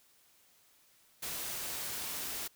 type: noise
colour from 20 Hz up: white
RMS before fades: -39 dBFS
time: 1.22-2.48 s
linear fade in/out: 10 ms
effects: white hiss -66 dBFS RMS until 2.55 s